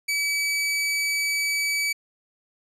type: tone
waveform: sawtooth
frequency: 2290 Hz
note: D7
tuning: 44 cents flat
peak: -19 dBFS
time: 0.08-1.93 s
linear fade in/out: 10 ms
effects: low-pass 12000 Hz 12 dB/octave